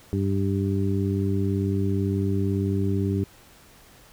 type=harmonic tone; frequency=98 Hz; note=G2; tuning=in tune; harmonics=1 / 2 / 3 / 4; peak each=-24 / -27 / -29 / -30 dBFS; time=0.13-3.24 s; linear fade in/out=0 ms; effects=pink hiss -52 dBFS RMS until 4.12 s